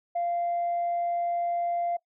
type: tone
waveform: sine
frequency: 693 Hz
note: F5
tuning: 14 cents flat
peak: -24 dBFS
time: 0.15-1.97 s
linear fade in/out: 10 ms
effects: noise-tail reverb RT60 0.1 s tail -21 dB re dry + tanh soft clip ceiling -22 dBFS